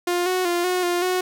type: tone with pitch steps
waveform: sawtooth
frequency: 352.4 / 368.2 / 348.3 / 363.8 / 351.3 / 366.6 Hz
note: F4 / F#4 / F4 / F#4 / F4 / F#4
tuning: +16 / -8 / -5 / -29 / +10 / -16 cents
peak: -16 dBFS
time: 0.07-1.21 s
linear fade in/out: 5 ms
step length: 190 ms
effects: none